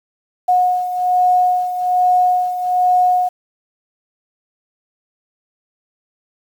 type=beating tone pair; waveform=sine; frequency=726 / 727.2 Hz; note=F#5 / F#5; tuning=-33 / -30 cents; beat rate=1.2 Hz; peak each=-13 / -19 dBFS; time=0.48-3.29 s; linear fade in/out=10 ms; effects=7-bit